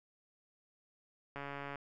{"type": "click train", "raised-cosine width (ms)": 0.5, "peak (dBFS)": -28, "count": 57, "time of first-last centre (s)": [1.36, 1.757], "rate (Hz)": 141, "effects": []}